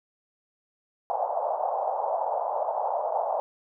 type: band-pass noise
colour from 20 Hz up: white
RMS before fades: -28 dBFS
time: 1.1-3.4 s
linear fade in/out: 0 ms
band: 570 to 880 Hz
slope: 48 dB/octave
effects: none